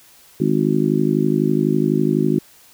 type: harmonic tone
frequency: 52 Hz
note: G#1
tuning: 3 cents sharp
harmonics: 3 / 4 / 5 / 6 / 7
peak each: -21 / -21 / -21 / -21 / -21 dBFS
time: 0.4-2.39 s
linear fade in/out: 5 ms
effects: white hiss -49 dBFS RMS until 2.73 s